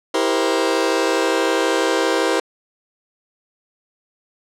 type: chord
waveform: sawtooth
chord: C dominant seventh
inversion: first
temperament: just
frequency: 327 / 392.4 / 470.9 / 523.3 Hz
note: E4 / G4 / Bb4 / C5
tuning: -14 / +2 / +18 / 0 cents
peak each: -18 dBFS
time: 0.14-2.4 s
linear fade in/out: 5 ms
effects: low-pass 8000 Hz 12 dB/octave